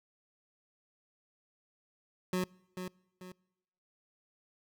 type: tone with echo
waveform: 25% pulse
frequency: 183.1 Hz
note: F#3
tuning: 18 cents flat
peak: -26 dBFS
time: 2.33-2.44 s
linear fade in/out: 2 ms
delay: 440 ms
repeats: 2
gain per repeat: -8 dB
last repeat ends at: 3.32 s
effects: noise-tail reverb RT60 1.0 s tail -26 dB re dry